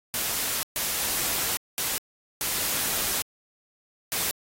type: noise bursts at uneven times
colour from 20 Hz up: white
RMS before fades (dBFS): -27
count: 5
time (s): 0.14-0.63 / 0.76-1.57 / 1.78-1.98 / 2.41-3.22 / 4.12-4.31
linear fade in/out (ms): 0
effects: AAC 48 kbps